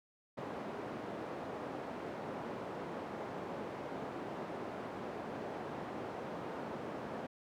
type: band-pass noise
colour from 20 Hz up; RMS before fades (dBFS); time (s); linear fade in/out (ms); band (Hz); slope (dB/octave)
white; -43; 0.37-7.27; 10; 160 to 690; 12
effects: none